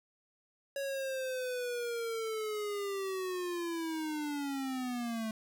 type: linear sweep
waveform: square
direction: down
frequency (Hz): 557 to 217.6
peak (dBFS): -35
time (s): 0.76-5.31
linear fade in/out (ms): 2
effects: none